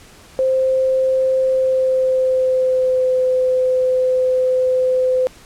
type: tone with pitch glide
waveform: sine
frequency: 523.3 to 511.6 Hz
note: C5 to C5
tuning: 0 to -39 cents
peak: -13 dBFS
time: 0.39-5.27 s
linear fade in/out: 0 ms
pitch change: -39 cents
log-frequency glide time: 1.42-3.16 s
effects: pink hiss -44 dBFS RMS until 5.45 s + low-pass 11000 Hz 12 dB/octave